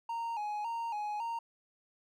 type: tone with vibrato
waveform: triangle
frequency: 880 Hz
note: A5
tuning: in tune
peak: -32 dBFS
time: 0.09-1.39 s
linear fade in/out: 5 ms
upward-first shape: square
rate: 1.8 Hz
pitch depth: 87 cents each way
effects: none